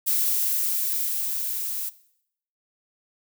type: noise with level ramp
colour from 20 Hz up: violet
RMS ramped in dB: -22 to -30 dBFS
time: 0.06-1.9 s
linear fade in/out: 20 ms
effects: noise-tail reverb RT60 0.7 s tail -18 dB re dry